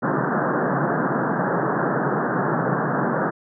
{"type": "band-pass noise", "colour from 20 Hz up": "pink", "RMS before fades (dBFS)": -22, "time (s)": [0.02, 3.31], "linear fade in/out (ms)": 20, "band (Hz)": [130, 1700], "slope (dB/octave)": 96, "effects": []}